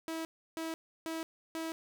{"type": "tone bursts", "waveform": "sawtooth", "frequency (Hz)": 324.4, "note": "E4", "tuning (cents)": -28, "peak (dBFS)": -32, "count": 4, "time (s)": [0.08, 1.72], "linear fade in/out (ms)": 0, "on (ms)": 170, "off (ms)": 320, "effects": ["11-bit"]}